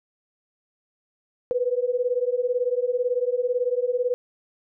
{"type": "beating tone pair", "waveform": "sine", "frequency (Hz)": [485, 503], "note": ["B4", "B4"], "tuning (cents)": [-31, 32], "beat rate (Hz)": 18, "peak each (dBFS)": -24, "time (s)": [1.51, 4.14], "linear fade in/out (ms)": 0, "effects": []}